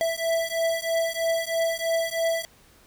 square beating tone pair, 659.3 / 662.4 Hz, E5 / E5, 0 / +8 cents, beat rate 3.1 Hz, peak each -27 dBFS, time 0.01-2.45 s, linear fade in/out 0 ms, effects pink hiss -56 dBFS RMS until 2.86 s

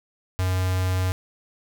square tone with notch filter, 92.5 Hz, F#2, in tune, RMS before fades -23 dBFS, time 0.39-1.12 s, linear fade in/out 0 ms, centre 330 Hz, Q 1.2, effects 8-bit

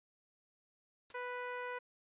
white noise with exponential decay, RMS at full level -49 dBFS, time 1.1-1.19 s, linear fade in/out 2 ms, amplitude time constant 18 ms
15% pulse tone, 493.9 Hz, B4, in tune, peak -33 dBFS, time 1.14-1.79 s, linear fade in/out 10 ms
effects resampled to 8000 Hz

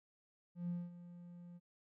triangle tone with ADSR envelope, 174.61 Hz, F3, in tune, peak -33 dBFS, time 0.55-1.6 s, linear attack 140 ms, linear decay 210 ms, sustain -16 dB, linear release 36 ms, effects tanh soft clip ceiling -33 dBFS

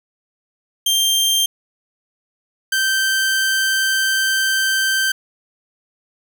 sawtooth tone pair in turn, 3171 / 1557.4 Hz, G7 / G6, +19 / -12 cents, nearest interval octave, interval 1231 cents, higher first, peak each -11 / -12 dBFS, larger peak first, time 0.86-1.46 / 2.72-5.12 s, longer second, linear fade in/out 5 ms, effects none

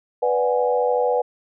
sine chord, G# half-diminished seventh, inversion first, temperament equal, 493.9 / 587.3 / 740 / 830.6 Hz, B4 / D5 / F#5 / G#5, 0 / 0 / 0 / 0 cents, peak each -19 / -25 / -25 / -25 dBFS, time 0.22-1.22 s, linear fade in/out 10 ms, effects none

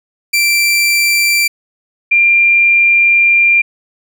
sawtooth / sine tone pair in turn, 2349 / 2386 Hz, D7 / D7, 0 / +27 cents, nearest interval unison, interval 27 cents, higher second, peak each -6 dBFS, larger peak neither, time 0.33-1.48 / 2.11-3.62 s, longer second, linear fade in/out 10 ms, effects none

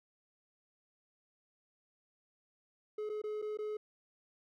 triangle tone with dropouts, 425 Hz, G#4, 40 cents sharp, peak -34 dBFS, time 2.98-3.77 s, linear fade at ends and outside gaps 5 ms, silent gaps 3.093-3.097 / 3.218-3.238 / 3.418-3.423 / 3.573-3.587 s, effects none

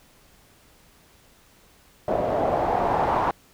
white noise with low-pass filter sweep, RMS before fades -23 dBFS, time 2.08-3.31 s, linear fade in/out 2 ms, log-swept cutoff 600 to 930 Hz, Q 3.6, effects pink hiss -56 dBFS RMS until 3.53 s

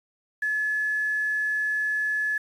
sine tone with quantisation, 1712 Hz, A6, 48 cents flat, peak -23 dBFS, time 0.42-2.38 s, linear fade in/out 5 ms, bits 8, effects resampled to 32000 Hz

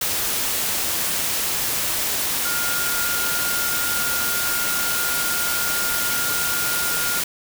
sine tone in noise, 1414 Hz, F6, 21 cents sharp, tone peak -26 dBFS, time 2.45-7.2 s, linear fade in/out 5 ms, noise white, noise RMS -23 dBFS, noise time 0.01-7.24 s, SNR -6 dB, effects none

